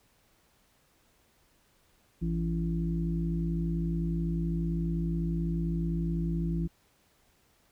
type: harmonic tone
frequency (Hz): 55.8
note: A1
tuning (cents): +25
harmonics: 1 / 3 / 5 / 6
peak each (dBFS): -33 / -29 / -41 / -39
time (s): 2.21-6.68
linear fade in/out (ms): 20
effects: pink hiss -67 dBFS RMS until 7.71 s